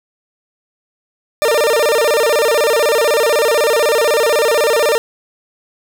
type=tone with vibrato; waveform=40% pulse; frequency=523.3 Hz; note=C5; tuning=in tune; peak=-10 dBFS; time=1.42-4.98 s; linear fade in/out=0 ms; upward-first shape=square; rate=16 Hz; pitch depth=230 cents each way; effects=none